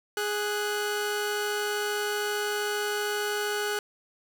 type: tone pair together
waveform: sawtooth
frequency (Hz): 415.3 / 1480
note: G#4 / F#6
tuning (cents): 0 / 0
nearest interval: octave + minor seventh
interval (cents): 2200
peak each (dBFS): -25 / -28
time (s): 0.17-3.79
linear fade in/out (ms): 2
effects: none